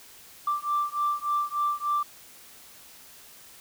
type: beating tone pair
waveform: sine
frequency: 1174.7 / 1178.1 Hz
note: D6 / D6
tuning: 0 / +5 cents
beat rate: 3.4 Hz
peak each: -27 dBFS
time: 0.47-2.03 s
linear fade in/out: 5 ms
effects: tanh soft clip ceiling -18 dBFS + white hiss -50 dBFS RMS until 3.6 s